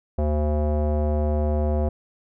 square tone with low-pass filter, 75 Hz, D2, 37 cents sharp, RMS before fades -22 dBFS, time 0.18-1.89 s, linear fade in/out 5 ms, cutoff 630 Hz, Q 3.2, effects none

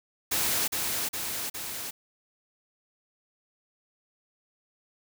white noise with echo, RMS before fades -27 dBFS, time 0.31-0.68 s, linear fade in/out 10 ms, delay 410 ms, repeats 3, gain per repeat -3 dB, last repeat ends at 1.91 s, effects none

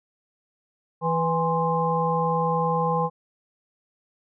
harmonic tone with a mistuned harmonic, 164.81 Hz, E3, in tune, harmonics 1 / 3 / 5 / 6, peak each -26 / -26 / -26 / -26 dBFS, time 1.01-3.1 s, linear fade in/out 50 ms, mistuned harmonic 6, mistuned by +99 cents, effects none

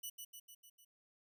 5% pulse tone with echo, 2960 Hz, F#7, in tune, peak -34 dBFS, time 0.03-0.1 s, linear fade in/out 10 ms, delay 150 ms, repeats 5, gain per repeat -4 dB, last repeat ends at 0.85 s, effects none

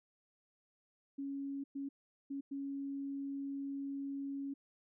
sine tone bursts at uneven times, 277.2 Hz, C#4, in tune, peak -38 dBFS, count 4, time 1.18-1.64 / 1.75-1.89 / 2.3-2.41 / 2.51-4.54 s, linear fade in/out 10 ms, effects none

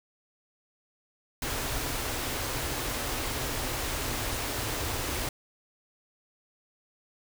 pink band-stop noise, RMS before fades -32 dBFS, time 1.42-5.29 s, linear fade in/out 2 ms, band 150 to 230 Hz, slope 96 dB/octave, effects none

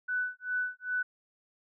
sine tone with tremolo, 1493 Hz, F#6, 15 cents sharp, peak -27 dBFS, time 0.08-1.03 s, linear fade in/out 10 ms, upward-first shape sine, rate 2.5 Hz, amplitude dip 100%, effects none

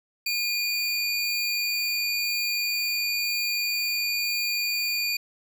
square tone pair together, 2443 / 4612 Hz, D#7 / D8, -32 / -32 cents, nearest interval major seventh, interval 1100 cents, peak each -28 dBFS, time 0.26-5.17 s, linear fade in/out 5 ms, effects none

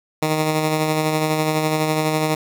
10% pulse tone with tremolo, 155.56 Hz, D#3, in tune, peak -8 dBFS, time 0.22-2.35 s, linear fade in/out 5 ms, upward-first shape sine, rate 12 Hz, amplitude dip 35%, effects none

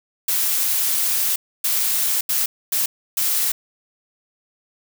blue noise bursts at uneven times, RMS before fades -20 dBFS, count 5, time 0.28-1.36 / 1.64-2.21 / 2.29-2.46 / 2.72-2.86 / 3.17-3.52 s, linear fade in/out 5 ms, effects none

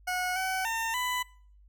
20% pulse tone with pitch steps, 730 / 755 / 907 / 997 Hz, F#5 / F#5 / A#5 / B5, -24 / +35 / -48 / +16 cents, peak -24 dBFS, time 0.07-1.23 s, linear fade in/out 10 ms, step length 290 ms, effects noise-tail reverb RT60 0.5 s tail -23 dB re dry + added 50 Hz sine -54 dBFS peak until 1.68 s

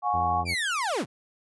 sine chord, F# suspended second, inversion none, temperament equal with one note detuned, 721.4 / 830.6 / 1108.7 Hz, F#5 / G#5 / C#6, -44 / 0 / 0 cents, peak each -27 dBFS, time 0.02-0.45 s, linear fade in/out 50 ms
harmonic tone, 86.5 Hz, F2, 16 cents flat, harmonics 1 / 2 / 3 / 4 / 5 / 6 / 7 / 8 / 9 / 10, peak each -33 / -39 / -43 / -45 / -47 / -49 / -50 / -51 / -52 / -53 dBFS, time 0.13-0.55 s, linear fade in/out 20 ms
30% pulse linear sweep, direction down, 2443 to 86 Hz, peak -23 dBFS, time 0.45-1.06 s, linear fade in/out 50 ms
effects resampled to 24000 Hz

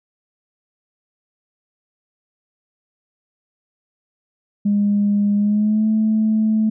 sine tone with pitch glide, 204.4 to 217.8 Hz, G#3 to A3, -27 to -17 cents, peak -13 dBFS, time 4.65-6.7 s, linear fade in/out 10 ms, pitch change +110 cents, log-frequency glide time 5.36-5.87 s, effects tanh soft clip ceiling -9 dBFS

